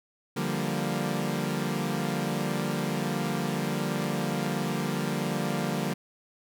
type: chord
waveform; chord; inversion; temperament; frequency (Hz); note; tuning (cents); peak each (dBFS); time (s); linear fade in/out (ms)
sawtooth; G minor seventh; second; equal; 146.83 / 174.61 / 196 / 233.1; D3 / F3 / G3 / Bb3; 0 / 0 / 0 / 0; -29; 0.36-5.94; 10
effects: none